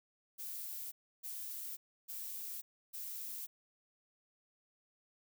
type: noise bursts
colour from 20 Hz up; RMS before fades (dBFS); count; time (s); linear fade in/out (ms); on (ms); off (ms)
violet; -44; 4; 0.38-3.47; 20; 540; 310
effects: none